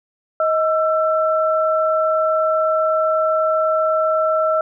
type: tone pair together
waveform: sine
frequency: 631.5 / 1336 Hz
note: D#5 / E6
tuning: +26 / +23 cents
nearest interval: octave + minor second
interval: 1297 cents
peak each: -16 / -19 dBFS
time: 0.4-4.61 s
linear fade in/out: 2 ms
effects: none